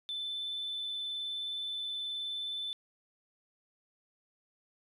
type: tone with vibrato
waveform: triangle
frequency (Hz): 3520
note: A7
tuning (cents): 0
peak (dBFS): -32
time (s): 0.09-2.73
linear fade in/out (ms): 0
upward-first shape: triangle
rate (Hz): 19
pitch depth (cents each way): 16
effects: tanh soft clip ceiling -32 dBFS